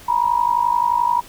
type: tone with amplitude modulation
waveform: sine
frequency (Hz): 959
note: A#5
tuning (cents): +49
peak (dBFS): -11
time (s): 0.08-1.21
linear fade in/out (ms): 10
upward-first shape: sine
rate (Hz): 51.5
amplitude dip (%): 85
effects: pink hiss -42 dBFS RMS until 1.28 s